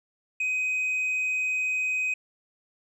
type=tone with tanh clipping; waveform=sine; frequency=2514 Hz; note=D#7; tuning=17 cents sharp; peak=-25 dBFS; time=0.4-2.14 s; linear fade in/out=5 ms; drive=2 dB; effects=none